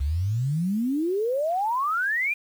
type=exponential sweep; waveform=sine; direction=up; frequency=65.8 to 2465 Hz; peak=-22 dBFS; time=0-2.34 s; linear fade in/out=10 ms; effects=8-bit